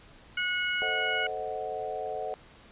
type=harmonic tone; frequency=729 Hz; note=F#5; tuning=26 cents flat; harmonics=2 / 3 / 4; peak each=-30 / -32 / -33 dBFS; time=0.37-1.27 s; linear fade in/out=5 ms
type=chord; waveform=sine; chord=A diminished seventh; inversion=none; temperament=equal; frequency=440 / 523.3 / 622.3 / 740 Hz; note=A4 / C5 / Eb5 / Gb5; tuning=0 / 0 / 0 / 0 cents; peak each=-37 / -39 / -38 / -35 dBFS; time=0.82-2.34 s; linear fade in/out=0 ms
effects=pink hiss -54 dBFS RMS until 2.71 s + resampled to 8000 Hz